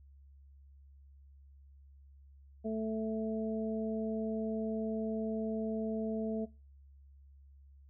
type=harmonic tone; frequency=220 Hz; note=A3; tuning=in tune; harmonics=1 / 2 / 3; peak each=-35 / -38 / -40 dBFS; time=2.64-6.46 s; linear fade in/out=20 ms; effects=noise-tail reverb RT60 0.3 s tail -22 dB re dry + added 69 Hz sine -55 dBFS peak until 7.89 s